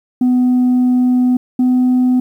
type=tone pair in turn; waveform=sine; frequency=250.2 / 252.1 Hz; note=B3 / B3; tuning=+23 / +36 cents; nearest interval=unison; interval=13 cents; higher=second; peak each=-7 dBFS; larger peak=neither; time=0.21-1.37 / 1.59-2.2 s; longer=first; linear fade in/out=5 ms; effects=tanh soft clip ceiling -8 dBFS + 8-bit